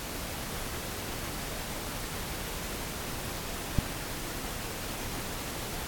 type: click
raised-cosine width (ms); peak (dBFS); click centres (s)
5; -11; 3.787
effects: pink hiss -37 dBFS RMS until 5.87 s + AAC 64 kbps